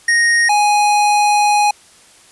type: tone pair in turn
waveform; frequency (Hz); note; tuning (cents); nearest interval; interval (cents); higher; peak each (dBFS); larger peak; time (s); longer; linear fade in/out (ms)
square; 1864.7 / 830.6; A#6 / G#5; 0 / 0; octave + major second; 1400; first; -11; neither; 0.08-0.49 / 0.49-1.71; second; 5
effects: white hiss -46 dBFS RMS until 2.31 s + resampled to 24000 Hz